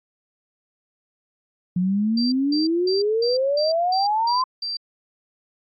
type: exponential sweep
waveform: sine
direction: up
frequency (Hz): 175.8 to 1046.5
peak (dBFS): -18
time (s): 1.76-4.44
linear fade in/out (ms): 5
type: tone bursts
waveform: sine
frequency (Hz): 4699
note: D8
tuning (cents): 0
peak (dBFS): -25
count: 8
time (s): 2.17-4.77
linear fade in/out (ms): 5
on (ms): 150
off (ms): 200
effects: AAC 64 kbps